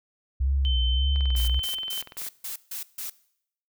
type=tone with vibrato; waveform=sine; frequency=64.2 Hz; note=C2; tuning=32 cents flat; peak=-21 dBFS; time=0.4-1.6 s; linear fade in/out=10 ms; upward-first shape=sine; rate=1.7 Hz; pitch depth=120 cents each way
type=tone with tremolo; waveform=sine; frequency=3081 Hz; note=G7; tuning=31 cents flat; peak=-27 dBFS; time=0.65-2.01 s; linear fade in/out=0 ms; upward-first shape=sine; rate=1.3 Hz; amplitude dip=30%
type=click train; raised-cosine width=0.3 ms; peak=-26 dBFS; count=24; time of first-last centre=1.16-2.266 s; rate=20.8 Hz
type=noise bursts; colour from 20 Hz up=blue; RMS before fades=-34 dBFS; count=7; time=1.36-3.1 s; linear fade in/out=5 ms; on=120 ms; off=150 ms
effects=noise-tail reverb RT60 0.7 s tail -20 dB re dry